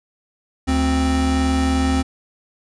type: tone pair together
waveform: square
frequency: 73.61 / 262.3 Hz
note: D2 / C4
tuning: +5 / +4 cents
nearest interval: octave + minor seventh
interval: 2199 cents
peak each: -20 / -19 dBFS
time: 0.67-2.03 s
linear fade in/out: 20 ms
effects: resampled to 22050 Hz